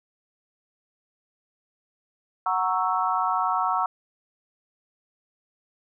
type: chord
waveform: sine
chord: F# dominant seventh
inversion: none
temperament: equal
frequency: 740 / 932.3 / 1108.7 / 1318.5 Hz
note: F#5 / A#5 / C#6 / E6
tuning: 0 / 0 / 0 / 0 cents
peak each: -27 dBFS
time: 2.46-3.86 s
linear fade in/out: 2 ms
effects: none